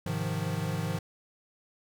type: chord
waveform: square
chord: F minor seventh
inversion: first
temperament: equal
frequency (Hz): 103.83 / 130.81 / 155.56 / 174.61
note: Ab2 / C3 / Eb3 / F3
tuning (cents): 0 / 0 / 0 / 0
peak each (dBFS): -36 / -39 / -34 / -36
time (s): 0.06-0.99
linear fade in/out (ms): 5
effects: none